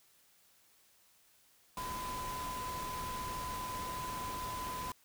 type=tone in noise; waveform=sine; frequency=1008 Hz; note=B5; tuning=35 cents sharp; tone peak=-39 dBFS; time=1.77-4.92 s; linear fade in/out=2 ms; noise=pink; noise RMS=-44 dBFS; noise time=1.77-4.92 s; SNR=+2 dB; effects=white hiss -67 dBFS RMS until 5.04 s